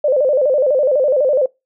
sine tone with vibrato, 554.4 Hz, C#5, in tune, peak -11 dBFS, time 0.04-1.46 s, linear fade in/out 5 ms, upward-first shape square, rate 12 Hz, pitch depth 120 cents each way, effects noise-tail reverb RT60 0.2 s tail -21 dB re dry

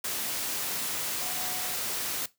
sine tone in noise, 733 Hz, F#5, 16 cents flat, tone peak -42 dBFS, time 1.21-1.75 s, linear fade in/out 5 ms, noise white, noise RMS -32 dBFS, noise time 0.04-2.26 s, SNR -13 dB, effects noise-tail reverb RT60 0.2 s tail -18 dB re dry + high-pass 100 Hz 12 dB/octave

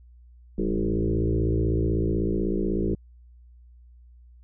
sine tone with frequency modulation, 140 Hz, C#3, 18 cents sharp, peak -21 dBFS, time 0.58-2.95 s, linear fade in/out 5 ms, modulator 56.1 Hz, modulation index 5, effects added 60 Hz sine -48 dBFS peak until 4.43 s

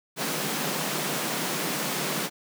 pink high-pass noise, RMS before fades -29 dBFS, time 0.16-2.3 s, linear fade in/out 50 ms, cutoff 140 Hz, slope 96 dB/octave, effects none

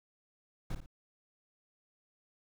brown noise with echo, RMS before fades -35 dBFS, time 0.7-0.75 s, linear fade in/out 5 ms, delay 56 ms, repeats 2, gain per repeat -9 dB, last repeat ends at 0.862 s, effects none

